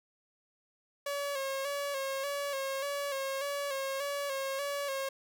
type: tone with vibrato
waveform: sawtooth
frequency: 554.4 Hz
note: C#5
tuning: in tune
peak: -29 dBFS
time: 1.06-5.09 s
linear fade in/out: 5 ms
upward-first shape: square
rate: 1.7 Hz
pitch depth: 43 cents each way
effects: none